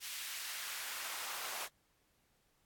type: noise with high-pass filter sweep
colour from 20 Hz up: pink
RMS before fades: -43 dBFS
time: 0-1.69 s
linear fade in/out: 50 ms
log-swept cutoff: 2500 to 760 Hz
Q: 0.89
effects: pink hiss -75 dBFS RMS until 2.65 s + AAC 64 kbps